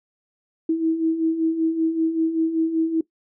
sine beating tone pair, 320 / 325.2 Hz, D#4 / E4, +49 / -23 cents, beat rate 5.2 Hz, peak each -26 / -19 dBFS, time 0.69-3.01 s, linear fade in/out 5 ms, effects noise-tail reverb RT60 0.1 s tail -19 dB re dry

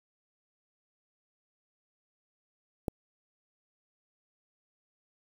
click, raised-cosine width 2 ms, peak -16 dBFS, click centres 2.882 s, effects 7-bit

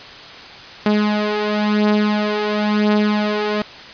sawtooth beating tone pair, 209.4 / 210.37 Hz, G#3 / G#3, +15 / +23 cents, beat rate 0.97 Hz, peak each -16 / -13 dBFS, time 0.86-3.62 s, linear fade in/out 2 ms, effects white hiss -36 dBFS RMS until 3.93 s + resampled to 11025 Hz

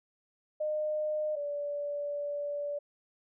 sine tone pair in turn, 610 / 579.3 Hz, D#5 / D5, -34 / -24 cents, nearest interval minor second, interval 90 cents, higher first, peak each -29 / -32 dBFS, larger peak first, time 0.6-1.36 / 1.36-2.79 s, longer second, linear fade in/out 10 ms, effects none

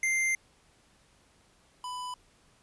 square tone pair in turn, 2093 / 996.9 Hz, C7 / B5, 0 / +16 cents, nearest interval octave + minor second, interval 1284 cents, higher first, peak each -26 / -36 dBFS, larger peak first, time 0.03-0.35 / 1.84-2.14 s, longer first, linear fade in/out 2 ms, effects pink hiss -64 dBFS RMS until 2.62 s + resampled to 24000 Hz

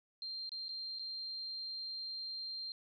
sine tone with dropouts, 4175 Hz, C8, 5 cents flat, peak -40 dBFS, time 0.22-2.72 s, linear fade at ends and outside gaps 1 ms, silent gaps 0.493-0.518 / 0.683-0.691 / 0.987-0.994 s, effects none

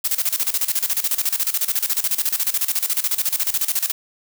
blue noise with tremolo, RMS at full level -19 dBFS, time 0.04-3.92 s, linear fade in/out 10 ms, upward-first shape square, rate 14 Hz, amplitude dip 80%, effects none

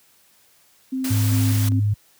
sine tone with tremolo, 261.6 Hz, C4, in tune, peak -22 dBFS, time 0.92-1.8 s, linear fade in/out 10 ms, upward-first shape square, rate 2.5 Hz, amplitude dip 45%
white noise, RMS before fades -30 dBFS, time 1.04-1.69 s, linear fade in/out 5 ms
sine tone with pitch glide, 105 to 103.85 Hz, G#2 to G#2, +19 to 0 cents, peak -16 dBFS, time 1.1-1.94 s, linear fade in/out 10 ms, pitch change -19 cents, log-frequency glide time 1.24-1.66 s
effects white hiss -57 dBFS RMS until 2.19 s + high-pass 60 Hz 12 dB/octave

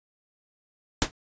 pink noise with exponential decay, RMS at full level -17 dBFS, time 1.02-1.11 s, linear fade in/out 0 ms, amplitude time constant 19 ms, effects resampled to 16000 Hz

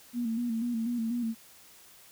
sine tone with vibrato, 233.1 Hz, A#3, in tune, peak -28 dBFS, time 0.13-1.35 s, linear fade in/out 50 ms, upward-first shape square, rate 4.1 Hz, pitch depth 57 cents each way, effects white hiss -55 dBFS RMS until 2.11 s

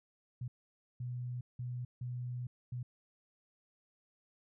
sine tone bursts at uneven times, 123.47 Hz, B2, in tune, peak -37 dBFS, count 5, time 0.41-0.48 / 1-1.41 / 1.59-1.85 / 2.01-2.47 / 2.72-2.83 s, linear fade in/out 5 ms, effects none

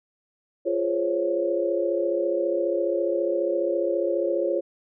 sine chord, Db major seventh, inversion first, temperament just, 346.5 / 415.8 / 519.7 / 554.4 Hz, F4 / Ab4 / C5 / Db5, -14 / +2 / -12 / 0 cents, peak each -26 / -30 / -30 / -25 dBFS, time 0.65-4.61 s, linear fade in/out 20 ms, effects none

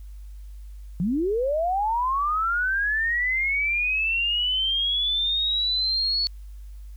sine linear sweep, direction up, 160.5 to 4435 Hz, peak -21 dBFS, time 1-6.27 s, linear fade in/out 0 ms, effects added 50 Hz sine -37 dBFS peak until 6.96 s + white hiss -63 dBFS RMS until 6.96 s

